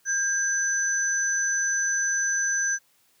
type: tone pair together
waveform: sine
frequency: 1600 / 6034 Hz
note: G6 / F#8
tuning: +35 / +33 cents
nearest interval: octave + major seventh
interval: 2298 cents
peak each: -25 dBFS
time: 0.05-2.79 s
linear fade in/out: 50 ms
effects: white hiss -64 dBFS RMS until 3.2 s + high-pass 80 Hz 12 dB/octave